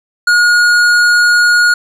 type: tone with hard clipping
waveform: sine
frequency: 1439 Hz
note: F#6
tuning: 49 cents flat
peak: -8 dBFS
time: 0.27-1.74 s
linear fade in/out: 5 ms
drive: 11 dB
effects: none